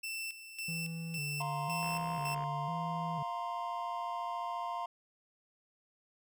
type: tone with tremolo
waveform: sawtooth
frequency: 2671 Hz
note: E7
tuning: 22 cents sharp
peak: -34 dBFS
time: 0.03-2.35 s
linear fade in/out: 10 ms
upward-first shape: square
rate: 1.8 Hz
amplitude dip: 70%
type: tone with vibrato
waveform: triangle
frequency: 155.56 Hz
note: D#3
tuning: in tune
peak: -36 dBFS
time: 0.68-3.23 s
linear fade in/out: 5 ms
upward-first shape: square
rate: 1 Hz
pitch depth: 100 cents each way
type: chord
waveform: triangle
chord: F suspended fourth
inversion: none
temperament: equal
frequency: 698.5 / 932.3 / 1046.5 Hz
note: F5 / Bb5 / C6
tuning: 0 / 0 / 0 cents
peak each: -38 dBFS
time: 1.4-4.86 s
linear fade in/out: 5 ms
type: click train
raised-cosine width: 0.5 ms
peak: -33 dBFS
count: 41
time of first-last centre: 1.83-2.438 s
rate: 65.8 Hz
effects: none